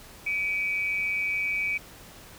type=tone pair together; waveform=sine; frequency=2296 / 2489 Hz; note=D7 / D#7; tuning=-40 / 0 cents; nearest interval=minor second; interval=140 cents; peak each=-26 / -32 dBFS; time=0.26-1.78 s; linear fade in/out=10 ms; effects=pink hiss -48 dBFS RMS until 2.38 s